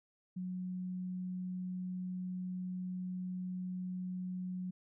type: tone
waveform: sine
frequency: 182.9 Hz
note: F#3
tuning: 20 cents flat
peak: -37 dBFS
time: 0.36-4.71 s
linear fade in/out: 10 ms
effects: none